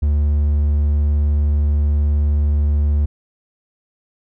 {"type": "tone", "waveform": "triangle", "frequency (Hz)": 73.42, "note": "D2", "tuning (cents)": 0, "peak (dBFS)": -11, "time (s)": [0.02, 3.06], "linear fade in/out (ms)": 10, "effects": []}